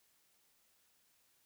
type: silence
effects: white hiss -73 dBFS RMS until 1.45 s